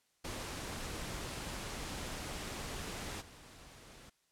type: noise with level steps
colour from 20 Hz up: pink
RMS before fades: -42 / -55 dBFS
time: 0.24-4.1 s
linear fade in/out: 10 ms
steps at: 3.2 s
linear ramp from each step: 20 ms
effects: white hiss -75 dBFS RMS until 4.31 s + low-pass 10000 Hz 12 dB/octave